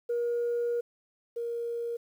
sine tone pair in turn, 475.5 / 469.8 Hz, A#4 / A#4, +34 / +13 cents, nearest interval unison, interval 21 cents, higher first, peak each -25 / -30 dBFS, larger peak first, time 0.09-0.81 / 1.36-1.97 s, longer first, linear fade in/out 10 ms, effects tanh soft clip ceiling -24 dBFS + 10-bit

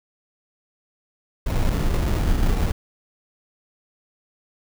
brown noise with sample-and-hold, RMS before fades -20 dBFS, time 1.46-2.72 s, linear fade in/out 10 ms, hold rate 1575 Hz, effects none

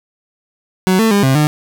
30% pulse tone with pitch steps, 186.2 / 223.4 / 201.8 / 133 / 150.7 Hz, F#3 / A3 / G#3 / C3 / D3, +11 / +27 / -49 / +29 / +45 cents, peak -7 dBFS, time 0.87-1.47 s, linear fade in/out 0 ms, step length 120 ms, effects none

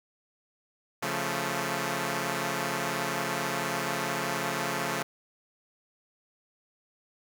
5% pulse chord, Db augmented, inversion none, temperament equal, 138.59 / 174.61 / 220 Hz, Db3 / F3 / A3, 0 / 0 / 0 cents, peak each -22 dBFS, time 1.02-5.03 s, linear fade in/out 10 ms, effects none

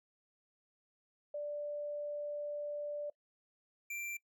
sine / square tone pair in turn, 587.3 / 2357 Hz, D5 / D7, 0 / +6 cents, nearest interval 2 octaves, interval 2406 cents, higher second, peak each -37 / -40 dBFS, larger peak first, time 1.34-3.1 / 3.9-4.17 s, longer first, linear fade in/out 5 ms, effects noise-tail reverb RT60 0.1 s tail -22 dB re dry

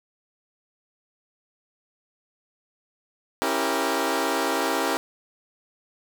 15% pulse chord, C# diminished seventh, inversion none, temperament equal with one note detuned, 274 / 329.6 / 392 / 466.2 Hz, C#4 / E4 / G4 / Bb4, -20 / 0 / 0 / 0 cents, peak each -22 dBFS, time 3.42-4.97 s, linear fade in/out 0 ms, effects none

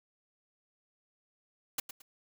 white noise with echo, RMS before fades -32 dBFS, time 1.78-1.8 s, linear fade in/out 5 ms, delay 110 ms, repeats 2, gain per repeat -11 dB, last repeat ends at 2.02 s, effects none

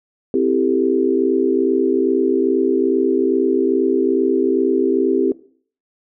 sine chord, A minor seventh, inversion first, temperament equal, 261.6 / 329.6 / 392 / 440 Hz, C4 / E4 / G4 / A4, 0 / 0 / 0 / 0 cents, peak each -19 / -20 / -17 / -23 dBFS, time 0.34-5.32 s, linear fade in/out 2 ms, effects noise-tail reverb RT60 0.5 s tail -19 dB re dry

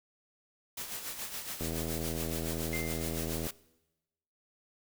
white noise with tremolo, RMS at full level -38 dBFS, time 0.77-3.51 s, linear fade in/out 5 ms, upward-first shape sine, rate 7.1 Hz, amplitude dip 55%
click train, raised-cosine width 2 ms, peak -24 dBFS, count 152, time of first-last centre 1.61-3.467 s, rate 81.3 Hz
sine tone with exponential decay, 2093 Hz, C7, in tune, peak -34 dBFS, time 2.73-3.42 s, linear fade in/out 1 ms, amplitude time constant 150 ms
effects noise-tail reverb RT60 1.0 s tail -21 dB re dry

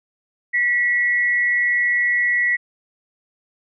sine tone pair together, 1941 / 2162 Hz, B6 / C#7, -31 / -44 cents, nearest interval major second, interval 187 cents, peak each -16 / -25 dBFS, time 0.53-2.57 s, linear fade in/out 20 ms, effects none

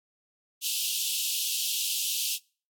pink high-pass noise, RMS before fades -29 dBFS, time 0.61-2.39 s, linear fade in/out 50 ms, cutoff 2700 Hz, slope 96 dB/octave, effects noise-tail reverb RT60 0.4 s tail -26 dB re dry + AAC 64 kbps

